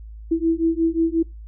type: beating tone pair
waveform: sine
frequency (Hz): 326.2 / 331.8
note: E4 / E4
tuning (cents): -18 / +11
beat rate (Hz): 5.6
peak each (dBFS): -20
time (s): 0.31-1.23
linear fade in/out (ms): 10
effects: noise-tail reverb RT60 0.2 s tail -23 dB re dry + added 54 Hz sine -35 dBFS peak until 1.47 s